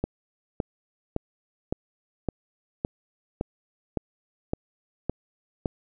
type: click train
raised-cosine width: 2 ms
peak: -12 dBFS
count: 11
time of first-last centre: 0.04-5.658 s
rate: 1.78 Hz
effects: none